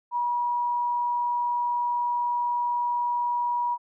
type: tone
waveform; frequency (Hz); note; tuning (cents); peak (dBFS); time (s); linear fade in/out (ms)
sine; 964; B5; -42; -23; 0.11-3.78; 50
effects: none